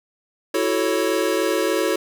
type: chord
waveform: square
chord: F# minor seventh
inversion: third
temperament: equal with one note detuned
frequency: 329.6 / 372.8 / 440 / 554.4 Hz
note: E4 / F#4 / A4 / C#5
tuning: 0 / +13 / 0 / 0 cents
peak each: -25 dBFS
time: 0.54-1.96 s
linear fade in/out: 5 ms
effects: none